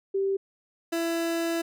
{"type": "tone pair in turn", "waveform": ["sine", "30% pulse"], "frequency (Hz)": [390.4, 333.7], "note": ["G4", "E4"], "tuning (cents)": [-7, 21], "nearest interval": "minor third", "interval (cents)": 272, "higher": "first", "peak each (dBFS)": -23, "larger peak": "neither", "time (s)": [[0.14, 0.37], [0.92, 1.62]], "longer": "second", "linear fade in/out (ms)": 10, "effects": []}